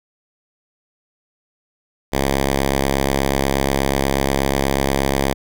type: tone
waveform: 5% pulse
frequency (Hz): 68.3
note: C#2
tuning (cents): -25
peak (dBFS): -5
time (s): 2.12-5.34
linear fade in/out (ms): 20
effects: none